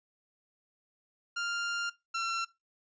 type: tone pair in turn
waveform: sawtooth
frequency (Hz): 1396.9 / 1356.3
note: F6 / E6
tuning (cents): 0 / +49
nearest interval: minor second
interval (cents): 51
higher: first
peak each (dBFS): -28 / -27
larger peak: second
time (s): 1.36-1.9 / 2.14-2.45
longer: first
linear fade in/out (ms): 10
effects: noise-tail reverb RT60 0.2 s tail -18 dB re dry + resampled to 16000 Hz